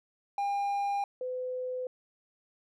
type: tone pair in turn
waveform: triangle / sine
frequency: 804 / 506.3 Hz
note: G5 / B4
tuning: +44 / +43 cents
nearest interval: minor sixth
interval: 801 cents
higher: first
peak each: -26 / -32 dBFS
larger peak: first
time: 0.38-1.04 / 1.21-1.87 s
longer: neither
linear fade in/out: 2 ms
effects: none